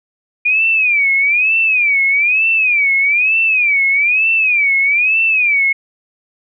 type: tone with vibrato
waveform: sine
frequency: 2413 Hz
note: D7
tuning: 46 cents sharp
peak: -10 dBFS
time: 0.45-5.73 s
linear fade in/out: 10 ms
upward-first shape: sine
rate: 1.1 Hz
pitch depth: 180 cents each way
effects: none